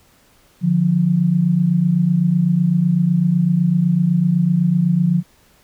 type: tone pair together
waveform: sine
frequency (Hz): 148.9 / 176.84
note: D3 / F3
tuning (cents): +24 / +22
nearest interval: minor third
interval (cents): 298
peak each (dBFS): -18 / -14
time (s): 0.61-5.23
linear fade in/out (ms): 50
effects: pink hiss -54 dBFS RMS until 5.63 s